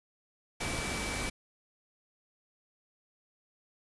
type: tone in noise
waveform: sine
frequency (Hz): 2309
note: D7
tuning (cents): -30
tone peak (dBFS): -40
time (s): 0.6-1.3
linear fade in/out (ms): 10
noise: pink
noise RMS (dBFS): -35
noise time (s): 0.6-1.3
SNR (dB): -8
effects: resampled to 24000 Hz